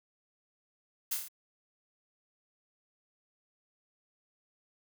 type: noise with echo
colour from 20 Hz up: blue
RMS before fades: -32 dBFS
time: 1.11-1.15 s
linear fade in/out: 10 ms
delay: 27 ms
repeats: 5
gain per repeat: -3 dB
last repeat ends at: 1.285 s
effects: none